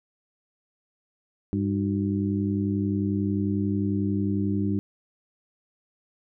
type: harmonic tone with a mistuned harmonic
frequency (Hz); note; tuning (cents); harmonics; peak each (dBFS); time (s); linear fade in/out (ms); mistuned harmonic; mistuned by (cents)
100.1; G2; +37; 1 / 2 / 3 / 4; -28 / -26 / -28 / -35; 1.53-4.79; 0; 4; -130
effects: none